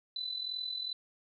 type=tone with amplitude modulation; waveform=sine; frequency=4000 Hz; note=B7; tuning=21 cents sharp; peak=-32 dBFS; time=0.16-0.93 s; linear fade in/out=2 ms; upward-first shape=sine; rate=42.4 Hz; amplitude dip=65%; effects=none